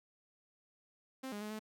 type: tone with pitch steps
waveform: sawtooth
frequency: 263.2 / 206.4 / 211.9 / 216 Hz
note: C4 / G#3 / G#3 / A3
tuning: +10 / -10 / +35 / -32 cents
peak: -37 dBFS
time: 1.23-1.594 s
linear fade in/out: 10 ms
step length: 91 ms
effects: none